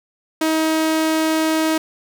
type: tone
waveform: sawtooth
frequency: 317.3 Hz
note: D#4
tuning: 34 cents sharp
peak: -12 dBFS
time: 0.41-1.78 s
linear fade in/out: 5 ms
effects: none